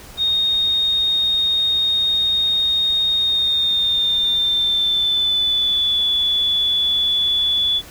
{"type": "tone with pitch glide", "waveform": "sine", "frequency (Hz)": [3708, 3440], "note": ["A#7", "A7"], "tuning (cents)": [-10, -40], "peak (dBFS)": -15, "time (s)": [0.17, 7.82], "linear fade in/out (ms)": 50, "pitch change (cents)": -130, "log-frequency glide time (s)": [3.2, 6.01], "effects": ["added 60 Hz sine -45 dBFS peak until 7.9 s", "pink hiss -40 dBFS RMS until 7.9 s"]}